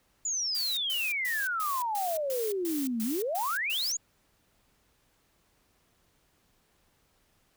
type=exponential two-way sweep; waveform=sine; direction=down then up; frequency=7070 to 213.7 to 7070 Hz; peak=-28 dBFS; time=0.25-3.97 s; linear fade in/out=5 ms; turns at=3.03 s
type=noise bursts; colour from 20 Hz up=blue; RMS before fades=-38 dBFS; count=10; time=0.55-3.92 s; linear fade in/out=0 ms; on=220 ms; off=130 ms
effects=pink hiss -69 dBFS RMS until 7.56 s